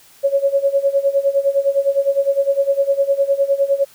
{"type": "tone with tremolo", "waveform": "sine", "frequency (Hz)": 554.4, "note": "C#5", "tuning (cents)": 0, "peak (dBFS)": -10, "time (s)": [0.23, 3.85], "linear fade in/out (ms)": 20, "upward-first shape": "sine", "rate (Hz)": 9.8, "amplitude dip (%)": 85, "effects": ["white hiss -48 dBFS RMS until 3.94 s"]}